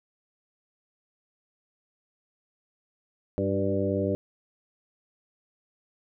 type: harmonic tone with a mistuned harmonic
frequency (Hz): 98.4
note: G2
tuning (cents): +7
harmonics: 1 / 2 / 3 / 4 / 5 / 6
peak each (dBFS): -31 / -31 / -31 / -31 / -31 / -31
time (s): 3.38-4.15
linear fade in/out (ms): 0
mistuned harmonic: 4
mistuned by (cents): -32
effects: none